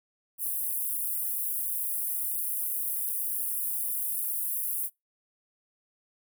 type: high-pass noise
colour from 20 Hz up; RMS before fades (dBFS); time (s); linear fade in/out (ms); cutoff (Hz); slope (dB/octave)
pink; -31; 0.38-4.9; 50; 10000; 48
effects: noise-tail reverb RT60 0.2 s tail -25 dB re dry